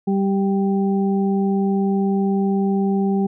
harmonic tone, 196 Hz, G3, in tune, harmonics 1 / 2 / 4, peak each -17 / -23 / -29 dBFS, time 0.07-3.27 s, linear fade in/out 10 ms, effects none

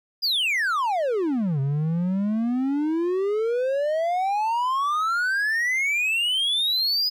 triangle exponential two-way sweep, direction down then up, 5040 to 133.5 to 5040 Hz, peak -19 dBFS, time 0.22-7.1 s, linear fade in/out 20 ms, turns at 1.6 s, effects none

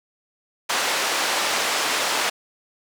pink band-pass noise, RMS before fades -23 dBFS, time 0.69-2.3 s, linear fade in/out 10 ms, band 630 to 7600 Hz, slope 12 dB/octave, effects none

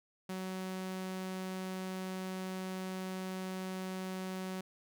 sawtooth tone, 187.1 Hz, F#3, 20 cents sharp, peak -34 dBFS, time 0.29-4.61 s, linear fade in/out 5 ms, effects none

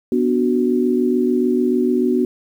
sine chord, B minor, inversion none, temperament equal, 246.9 / 293.7 / 370 Hz, B3 / D4 / F#4, 0 / 0 / 0 cents, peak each -17 / -22 / -18 dBFS, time 0.12-2.25 s, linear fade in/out 2 ms, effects 8-bit

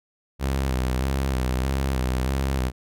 sawtooth tone with vibrato, 65.41 Hz, C2, in tune, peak -18 dBFS, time 0.39-2.72 s, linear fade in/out 50 ms, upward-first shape square, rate 1.6 Hz, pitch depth 50 cents each way, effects none

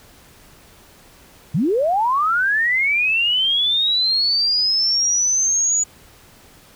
sine linear sweep, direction up, 124.7 to 6910 Hz, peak -15 dBFS, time 1.54-5.84 s, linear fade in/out 10 ms, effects pink hiss -48 dBFS RMS until 6.75 s

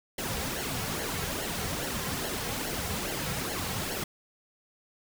pink noise with flanger, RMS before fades -33 dBFS, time 0.18-4.04 s, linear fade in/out 5 ms, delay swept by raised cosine 0.81 to 3.41 ms, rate 2.4 Hz, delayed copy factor -0.65, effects none

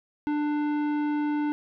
sine tone with tanh clipping, 296.6 Hz, D4, 17 cents sharp, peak -26 dBFS, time 0.27-1.52 s, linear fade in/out 0 ms, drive 14 dB, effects none

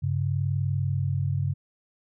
sine tone pair together, 98 / 138.43 Hz, G2 / C#3, 0 / -2 cents, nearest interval tritone, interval 598 cents, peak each -26 dBFS, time 0.02-1.54 s, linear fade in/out 20 ms, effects none

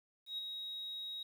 sine tone with ADSR envelope, 3795 Hz, A#7, 30 cents sharp, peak -35 dBFS, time 0.26-1.23 s, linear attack 120 ms, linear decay 15 ms, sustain -5 dB, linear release 4 ms, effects tanh soft clip ceiling -34 dBFS + 11-bit

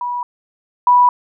sine tone pair in turn, 975 / 982.3 Hz, B5 / B5, -23 / -10 cents, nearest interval unison, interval 13 cents, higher second, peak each -19 / -7 dBFS, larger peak second, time 0.01-0.23 / 0.87-1.09 s, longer neither, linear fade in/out 2 ms, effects none

